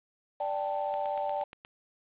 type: chord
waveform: sine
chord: D suspended fourth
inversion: none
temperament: equal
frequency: 587.3 / 784 / 880 Hz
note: D5 / G5 / A5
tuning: 0 / 0 / 0 cents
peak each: -33 / -33 / -35 dBFS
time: 0.4-1.44 s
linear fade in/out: 5 ms
type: click train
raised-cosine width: 0.2 ms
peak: -27 dBFS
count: 7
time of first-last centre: 0.94-1.649 s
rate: 8.46 Hz
effects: resampled to 8000 Hz + 9-bit